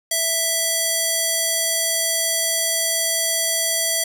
square tone with band-pass filter, 659.3 Hz, E5, in tune, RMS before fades -21 dBFS, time 0.11-4.04 s, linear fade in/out 5 ms, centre 9700 Hz, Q 0.94, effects none

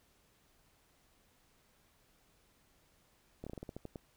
slowing click train, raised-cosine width 2 ms, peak -30 dBFS, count 10, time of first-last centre 3.44-3.958 s, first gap 26 ms, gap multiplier 1.19, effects pink hiss -70 dBFS RMS until 4.16 s

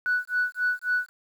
sine tone with tremolo, 1480 Hz, F#6, in tune, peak -19 dBFS, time 0.06-1.09 s, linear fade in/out 0 ms, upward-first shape sine, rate 3.7 Hz, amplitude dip 100%, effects tanh soft clip ceiling -17 dBFS + 9-bit

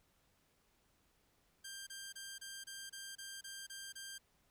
10% pulse tone bursts, 1587 Hz, G6, 21 cents sharp, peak -38 dBFS, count 10, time 1.64-4.183 s, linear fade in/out 10 ms, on 230 ms, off 27 ms, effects pink hiss -75 dBFS RMS until 4.5 s

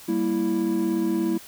triangle chord, E diminished, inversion first, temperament equal, 196 / 233.1 / 329.6 Hz, G3 / Bb3 / E4, 0 / 0 / 0 cents, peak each -26 / -26 / -21 dBFS, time 0.08-1.38 s, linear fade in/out 10 ms, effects white hiss -45 dBFS RMS until 1.47 s

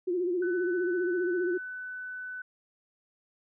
sine tone with vibrato, 356.4 Hz, F4, 35 cents sharp, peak -26 dBFS, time 0.07-1.58 s, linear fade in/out 10 ms, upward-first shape sine, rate 15 Hz, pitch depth 73 cents each way
sine tone, 1500 Hz, F#6, 23 cents sharp, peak -36 dBFS, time 0.42-2.42 s, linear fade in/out 5 ms
effects none

